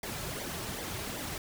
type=noise with flanger; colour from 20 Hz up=pink; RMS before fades=-38 dBFS; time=0.03-1.38 s; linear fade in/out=2 ms; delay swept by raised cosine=0.74 to 4.14 ms; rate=2.6 Hz; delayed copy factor=-0.65; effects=none